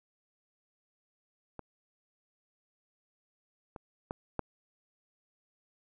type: clicks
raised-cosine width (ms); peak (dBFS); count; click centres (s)
1; -27 / -29 / -21 / -17; 4; 1.593 / 3.762 / 4.109 / 4.393
effects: none